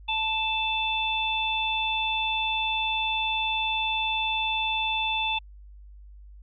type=harmonic tone; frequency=880 Hz; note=A5; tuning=in tune; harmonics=1 / 3 / 4; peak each=-29 / -28 / -29 dBFS; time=0.08-5.39 s; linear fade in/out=10 ms; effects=added 50 Hz sine -44 dBFS peak until 6.42 s